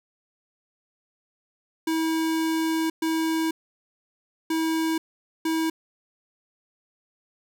square tone bursts at uneven times, 322.3 Hz, E4, 39 cents flat, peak -23 dBFS, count 4, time 1.87-2.9 / 3.02-3.51 / 4.5-4.98 / 5.45-5.7 s, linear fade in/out 5 ms, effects none

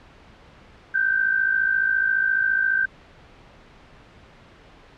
sine tone pair together, 1514 / 1568.5 Hz, F#6 / G6, +39 / +1 cents, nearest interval minor second, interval 62 cents, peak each -24 / -19 dBFS, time 0.94-2.86 s, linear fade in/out 10 ms, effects pink hiss -49 dBFS RMS until 4.97 s + low-pass 3000 Hz 12 dB/octave

